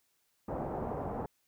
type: low-pass noise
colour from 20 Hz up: white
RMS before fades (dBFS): -37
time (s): 0.48-1.26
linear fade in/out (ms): 5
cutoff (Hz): 840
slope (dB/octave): 24
effects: white hiss -75 dBFS RMS until 1.47 s